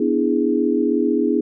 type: chord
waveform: sine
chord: E dominant seventh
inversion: second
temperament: equal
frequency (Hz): 246.9 / 293.7 / 329.6 / 415.3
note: B3 / D4 / E4 / G#4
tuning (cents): 0 / 0 / 0 / 0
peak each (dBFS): -21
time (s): 0-1.41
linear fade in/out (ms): 5
effects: none